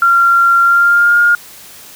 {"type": "tone with pitch glide", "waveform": "sine", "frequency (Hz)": [1379, 1418.6], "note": ["F6", "F6"], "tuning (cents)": [-22, 27], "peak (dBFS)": -6, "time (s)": [0.02, 1.35], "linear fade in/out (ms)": 2, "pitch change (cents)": 49, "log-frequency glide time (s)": [0.62, 1.19], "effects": ["white hiss -36 dBFS RMS until 1.95 s"]}